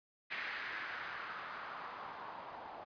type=noise with low-pass filter sweep; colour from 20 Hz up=blue; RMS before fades=-45 dBFS; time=0.3-2.85 s; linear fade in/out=20 ms; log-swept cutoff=2000 to 790 Hz; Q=2.6; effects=resampled to 11025 Hz